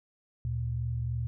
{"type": "tone pair together", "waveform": "sine", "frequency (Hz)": [73.8, 117.15], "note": ["D2", "A#2"], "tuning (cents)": [9, 9], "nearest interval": "minor sixth", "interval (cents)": 800, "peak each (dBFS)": [-35, -30], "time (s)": [0.45, 1.27], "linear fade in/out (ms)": 0, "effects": []}